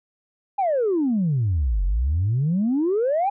sine exponential two-way sweep, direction down then up, 830.6 to 43.48 to 830.6 Hz, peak -17 dBFS, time 0.58-3.3 s, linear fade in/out 10 ms, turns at 1.84 s, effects tanh soft clip ceiling -15 dBFS

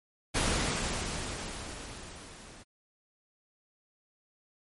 pink noise with level ramp, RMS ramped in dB -27 to -51 dBFS, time 0.34-2.64 s, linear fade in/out 20 ms, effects MP3 48 kbps

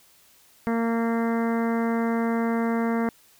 harmonic tone, 230 Hz, A#3, 23 cents flat, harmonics 1 / 2 / 3 / 4 / 5 / 6 / 7 / 8 / 9, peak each -23 / -29 / -33 / -35 / -37 / -39 / -40 / -41 / -42 dBFS, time 0.67-3.09 s, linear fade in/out 0 ms, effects white hiss -57 dBFS RMS until 3.39 s

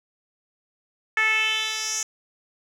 10% pulse tone with band-pass filter sweep, 437.4 Hz, A4, 10 cents flat, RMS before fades -24 dBFS, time 1.17-2.03 s, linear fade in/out 2 ms, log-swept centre 1900 to 6600 Hz, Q 3.7, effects none

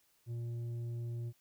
sine tone with tanh clipping, 118 Hz, A#2, 22 cents sharp, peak -38 dBFS, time 0.26-1.33 s, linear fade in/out 50 ms, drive 6 dB, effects white hiss -72 dBFS RMS until 1.4 s

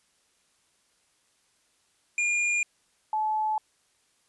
square / sine tone pair in turn, 2416 / 862.9 Hz, D7 / A5, +48 / -34 cents, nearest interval octave + tritone, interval 1782 cents, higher first, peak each -24 dBFS, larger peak neither, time 2.18-2.63 / 3.13-3.58 s, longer neither, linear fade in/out 2 ms, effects white hiss -68 dBFS RMS until 4.28 s + resampled to 24000 Hz

